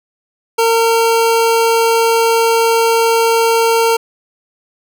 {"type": "tone", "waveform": "25% pulse", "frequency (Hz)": 457.2, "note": "A#4", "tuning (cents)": -34, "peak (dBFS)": -6, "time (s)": [0.58, 3.97], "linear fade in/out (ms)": 10, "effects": []}